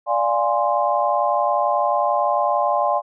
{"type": "chord", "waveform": "sine", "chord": "D half-diminished seventh", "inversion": "none", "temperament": "equal with one note detuned", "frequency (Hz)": [587.3, 698.5, 825.3, 1046.5], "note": ["D5", "F5", "Ab5", "C6"], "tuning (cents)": [0, 0, -11, 0], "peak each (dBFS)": -22, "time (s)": [0.06, 3.02], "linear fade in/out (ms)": 50, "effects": []}